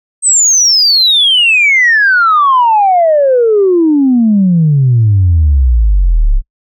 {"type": "exponential sweep", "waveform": "sine", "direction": "down", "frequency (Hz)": [8380, 31.98], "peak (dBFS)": -4, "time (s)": [0.22, 6.42], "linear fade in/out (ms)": 50, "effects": ["noise-tail reverb RT60 0.1 s tail -25 dB re dry", "tanh soft clip ceiling -1 dBFS"]}